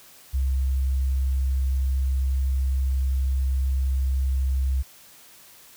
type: tone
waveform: sine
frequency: 66.2 Hz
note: C2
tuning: 21 cents sharp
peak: -20 dBFS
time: 0.33-4.83 s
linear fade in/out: 20 ms
effects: white hiss -50 dBFS RMS until 5.76 s